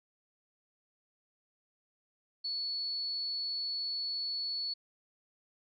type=tone; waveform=sine; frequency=4417 Hz; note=C#8; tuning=7 cents flat; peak=-33 dBFS; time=2.44-4.74 s; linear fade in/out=10 ms; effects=none